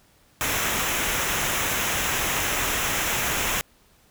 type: noise with comb filter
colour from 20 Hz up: pink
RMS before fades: -25 dBFS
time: 0.41-3.61 s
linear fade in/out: 0 ms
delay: 0.22 ms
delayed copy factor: -0.6
effects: pink hiss -59 dBFS RMS until 4.1 s